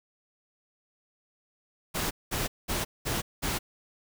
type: noise bursts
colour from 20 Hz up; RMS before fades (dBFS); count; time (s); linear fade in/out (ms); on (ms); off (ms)
pink; -30; 5; 1.94-3.59; 20; 170; 200
effects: none